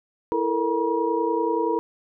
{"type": "tone cluster", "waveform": "sine", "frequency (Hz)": [330.6, 440.4, 470.7, 957], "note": ["E4", "A4", "A#4", "A#5"], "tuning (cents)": [5, 2, 17, 45], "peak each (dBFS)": -26, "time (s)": [0.32, 1.79], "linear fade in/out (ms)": 0, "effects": []}